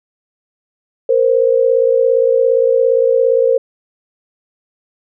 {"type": "tone pair together", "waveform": "sine", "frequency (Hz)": [465.9, 523.3], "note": ["A#4", "C5"], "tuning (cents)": [-1, 0], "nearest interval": "major second", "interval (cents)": 201, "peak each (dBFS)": -12, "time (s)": [1.09, 3.58], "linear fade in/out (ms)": 5, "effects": []}